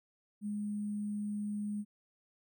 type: tone with sample-and-hold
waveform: sine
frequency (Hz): 207.7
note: G#3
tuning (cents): 0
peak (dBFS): -34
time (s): 0.41-1.85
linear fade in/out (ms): 50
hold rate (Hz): 8820
effects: none

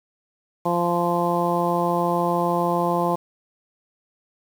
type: harmonic tone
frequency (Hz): 173.3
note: F3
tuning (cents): -13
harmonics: 1 / 2 / 3 / 4 / 5 / 6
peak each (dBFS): -26 / -26 / -26 / -26 / -26 / -26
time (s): 0.65-3.16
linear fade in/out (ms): 10
effects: 7-bit

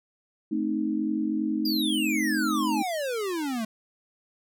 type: chord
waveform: sine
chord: A diminished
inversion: none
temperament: equal with one note detuned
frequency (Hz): 218.6 / 261.6 / 311.1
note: A3 / C4 / Eb4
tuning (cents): -11 / 0 / 0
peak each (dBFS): -29 / -31 / -27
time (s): 0.51-2.83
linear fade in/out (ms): 10
type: exponential sweep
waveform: square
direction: down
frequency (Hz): 4938 to 213.1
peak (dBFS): -28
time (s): 1.65-3.65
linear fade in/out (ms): 5
effects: none

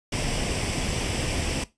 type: noise with comb filter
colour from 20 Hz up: pink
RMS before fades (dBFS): -27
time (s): 0.12-1.64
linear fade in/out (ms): 5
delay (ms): 0.37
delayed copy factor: +0.55
effects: noise-tail reverb RT60 0.2 s tail -17 dB re dry + resampled to 22050 Hz

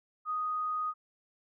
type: tone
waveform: sine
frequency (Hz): 1244.5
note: D#6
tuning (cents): 0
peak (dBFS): -30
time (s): 0.25-0.94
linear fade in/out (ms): 50
effects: none

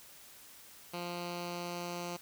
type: tone with low-pass filter sweep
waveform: 10% pulse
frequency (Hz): 174.61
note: F3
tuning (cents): 0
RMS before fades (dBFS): -40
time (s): 0.93-2.17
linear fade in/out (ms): 10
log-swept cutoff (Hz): 4100 to 6400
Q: 1.8
effects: white hiss -55 dBFS RMS until 2.21 s

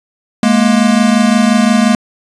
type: tone pair together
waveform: square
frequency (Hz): 210.1 / 235.8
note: G#3 / A#3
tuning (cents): +20 / +20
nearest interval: major second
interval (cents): 200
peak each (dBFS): -11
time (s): 0.43-1.95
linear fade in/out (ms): 2
effects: resampled to 22050 Hz + 7-bit

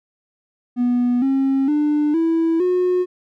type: tone with pitch steps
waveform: triangle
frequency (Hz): 244.6 / 269.8 / 297.7 / 328.4 / 362.3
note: B3 / C#4 / D4 / E4 / F#4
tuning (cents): -16 / -47 / +24 / -6 / -36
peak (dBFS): -12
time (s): 0.76-3.06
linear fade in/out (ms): 50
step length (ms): 460
effects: tanh soft clip ceiling -10 dBFS

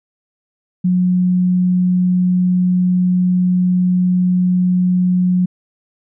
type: tone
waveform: sine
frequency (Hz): 181.2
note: F#3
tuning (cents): -36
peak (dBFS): -11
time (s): 0.84-5.46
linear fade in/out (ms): 10
effects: none

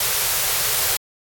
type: band-stop noise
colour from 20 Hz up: white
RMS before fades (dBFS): -20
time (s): 0-0.97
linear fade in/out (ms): 5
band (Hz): 170 to 360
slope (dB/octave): 96
effects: AAC 64 kbps

